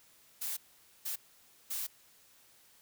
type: noise bursts at uneven times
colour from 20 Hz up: blue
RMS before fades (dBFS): -37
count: 3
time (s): 0.41-0.57 / 1.05-1.16 / 1.7-1.87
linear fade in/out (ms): 10
effects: white hiss -63 dBFS RMS until 2.81 s